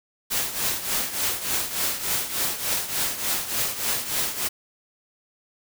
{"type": "noise with tremolo", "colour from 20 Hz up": "white", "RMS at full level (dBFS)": -23, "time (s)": [0.3, 4.49], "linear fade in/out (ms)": 20, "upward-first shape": "triangle", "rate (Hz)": 3.4, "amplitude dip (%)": 75, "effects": []}